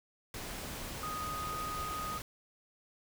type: tone in noise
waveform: sine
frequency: 1244.5 Hz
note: D#6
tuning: in tune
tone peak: -37 dBFS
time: 1.03-2.18 s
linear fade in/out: 2 ms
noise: pink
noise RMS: -42 dBFS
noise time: 0.34-2.22 s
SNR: +2 dB
effects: none